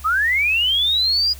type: linear sweep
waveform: sine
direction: up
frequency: 1200 to 4953 Hz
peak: -15 dBFS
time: 0.04-1.34 s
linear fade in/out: 20 ms
effects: added 69 Hz sine -36 dBFS peak until 1.39 s + white hiss -43 dBFS RMS until 1.39 s